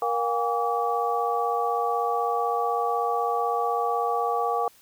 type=tone cluster; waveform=sine; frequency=471.9 / 713 / 809 / 1147 Hz; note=A#4 / F5 / G#5 / D6; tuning=+21 / +36 / -46 / -41 cents; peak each=-28 dBFS; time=0.02-4.68 s; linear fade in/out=2 ms; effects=white hiss -56 dBFS RMS until 4.81 s